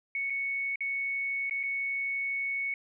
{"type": "tone with dropouts", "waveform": "sine", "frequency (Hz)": 2217, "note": "C#7", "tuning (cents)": 0, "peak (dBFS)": -29, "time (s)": [0.15, 2.74], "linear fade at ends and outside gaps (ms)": 2, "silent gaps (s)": [[0.3, 0.303], [0.758, 0.806], [1.497, 1.509], [1.631, 1.635]], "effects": []}